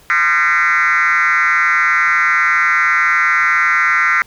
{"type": "tone with frequency modulation", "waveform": "sine", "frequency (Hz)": 1694, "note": "G#6", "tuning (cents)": 34, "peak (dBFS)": -9, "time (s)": [0.1, 4.22], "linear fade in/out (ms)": 0, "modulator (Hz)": 162, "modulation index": 2.9, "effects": ["tanh soft clip ceiling -7 dBFS", "pink hiss -47 dBFS RMS until 4.26 s"]}